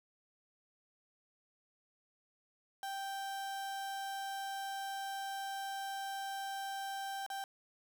35% pulse tone with dropouts, 784 Hz, G5, in tune, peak -37 dBFS, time 2.83-7.44 s, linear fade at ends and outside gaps 1 ms, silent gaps 7.264-7.301 s, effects none

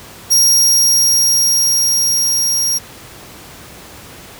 sawtooth tone with level ramp, 5620 Hz, F8, 10 cents sharp, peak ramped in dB -5 to -11 dBFS, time 0.3-2.79 s, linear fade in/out 20 ms, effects pink hiss -36 dBFS RMS until 4.39 s + high-pass 60 Hz 12 dB/octave

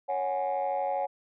sine chord, C# suspended fourth, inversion none, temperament just, 554.4 / 739.2 / 831.5 Hz, C#5 / F#5 / G#5, 0 / -2 / +2 cents, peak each -30 dBFS, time 0.08-1.07 s, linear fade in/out 20 ms, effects tanh soft clip ceiling -22 dBFS

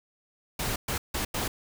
pink noise bursts at uneven times, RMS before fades -30 dBFS, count 4, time 0.59-0.76 / 0.88-0.98 / 1.14-1.25 / 1.34-1.48 s, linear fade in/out 5 ms, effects none

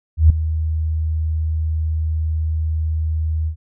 sine tone with ADSR envelope, 79 Hz, D#2, 27 cents sharp, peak -4 dBFS, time 0.17-3.56 s, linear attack 130 ms, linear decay 4 ms, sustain -13 dB, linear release 90 ms, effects none

